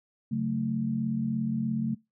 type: chord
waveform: sine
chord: F# minor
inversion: second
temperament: just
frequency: 138.75 / 185 / 222 Hz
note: C#3 / F#3 / A3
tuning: +2 / 0 / +16 cents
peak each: -32 / -34 / -28 dBFS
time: 0.31-1.95 s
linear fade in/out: 10 ms
effects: noise-tail reverb RT60 0.2 s tail -22 dB re dry